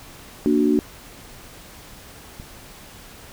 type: chord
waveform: sine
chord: Bb augmented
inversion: none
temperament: equal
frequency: 233.1 / 293.7 / 370 Hz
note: Bb3 / D4 / F#4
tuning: 0 / 0 / 0 cents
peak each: -20 / -18 / -21 dBFS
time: 0.46-0.79 s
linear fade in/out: 0 ms
type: click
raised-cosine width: 5 ms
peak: -24 dBFS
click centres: 2.399 s
effects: pink hiss -43 dBFS RMS until 3.32 s